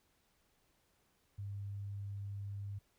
sine tone, 100.3 Hz, G2, 40 cents sharp, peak -40 dBFS, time 1.38-2.79 s, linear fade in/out 10 ms, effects pink hiss -75 dBFS RMS until 2.98 s

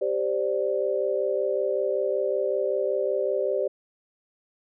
sine chord, G suspended fourth, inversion none, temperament just, 392 / 522.7 / 588 Hz, G4 / C5 / D5, 0 / -2 / +2 cents, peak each -27 dBFS, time 0.01-3.68 s, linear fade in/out 10 ms, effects none

